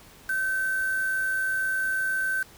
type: tone with quantisation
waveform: sine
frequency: 1539 Hz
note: G6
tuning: 32 cents flat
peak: -24 dBFS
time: 0.29-2.43 s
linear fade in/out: 5 ms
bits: 6
effects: pink hiss -51 dBFS RMS until 2.57 s